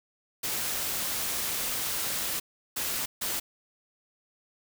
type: noise bursts at uneven times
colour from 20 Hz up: white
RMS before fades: -31 dBFS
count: 3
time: 0.43-2.4 / 2.76-3.06 / 3.21-3.4 s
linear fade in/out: 10 ms
effects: none